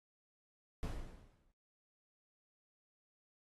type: noise with exponential decay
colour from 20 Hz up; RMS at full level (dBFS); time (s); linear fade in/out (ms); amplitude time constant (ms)
brown; -37; 0.83-1.52; 0; 150
effects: noise-tail reverb RT60 0.2 s tail -23 dB re dry + AAC 32 kbps